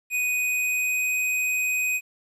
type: tone with pitch glide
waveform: square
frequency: 2489 to 2503 Hz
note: D#7 to D#7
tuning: 0 to +10 cents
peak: -23 dBFS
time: 0.1-2.01 s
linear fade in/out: 50 ms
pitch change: +10 cents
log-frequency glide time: 0.26-1.12 s
effects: resampled to 32000 Hz + 10-bit